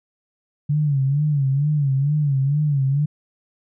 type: tone with vibrato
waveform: sine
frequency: 142.5 Hz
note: C#3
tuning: 48 cents sharp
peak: -16 dBFS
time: 0.69-3.06 s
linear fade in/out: 10 ms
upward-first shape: sine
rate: 2.2 Hz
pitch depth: 110 cents each way
effects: none